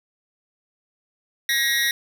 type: tone with amplitude modulation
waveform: 25% pulse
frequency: 1892 Hz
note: A#6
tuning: 25 cents sharp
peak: -12 dBFS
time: 1.49-1.91 s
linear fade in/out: 2 ms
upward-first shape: sine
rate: 254 Hz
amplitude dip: 75%
effects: 7-bit